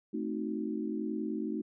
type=chord; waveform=sine; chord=A diminished seventh; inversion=none; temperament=equal; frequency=220 / 261.6 / 311.1 / 370 Hz; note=A3 / C4 / Eb4 / Gb4; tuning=0 / 0 / 0 / 0 cents; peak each=-36 / -40 / -36 / -40 dBFS; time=0.13-1.62 s; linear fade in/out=10 ms; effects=none